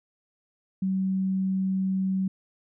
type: tone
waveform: sine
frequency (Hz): 190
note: F#3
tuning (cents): +46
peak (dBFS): -23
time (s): 0.82-2.28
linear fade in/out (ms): 5
effects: none